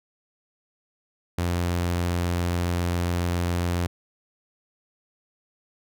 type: tone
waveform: sawtooth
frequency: 87.31 Hz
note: F2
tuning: in tune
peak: -19 dBFS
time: 1.38-3.87 s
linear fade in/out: 5 ms
effects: none